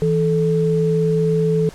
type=tone pair together; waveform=sine; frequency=163.3 / 436 Hz; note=E3 / A4; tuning=-16 / -16 cents; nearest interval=octave + perfect fourth; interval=1700 cents; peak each=-17 dBFS; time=0.02-1.69 s; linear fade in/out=0 ms; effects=pink hiss -42 dBFS RMS until 1.74 s + low-pass 10000 Hz 12 dB/octave